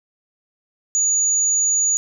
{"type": "tone", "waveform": "sine", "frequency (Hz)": 6750, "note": "G#8", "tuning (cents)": 27, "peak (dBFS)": -15, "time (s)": [0.95, 1.97], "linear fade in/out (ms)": 0, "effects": ["9-bit"]}